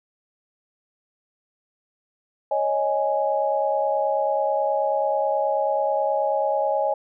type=chord; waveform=sine; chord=C# suspended second; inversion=none; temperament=just; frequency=554.4 / 623.7 / 831.5 Hz; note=C#5 / D#5 / G#5; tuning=0 / +4 / +2 cents; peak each=-24 dBFS; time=2.51-6.94 s; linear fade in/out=5 ms; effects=none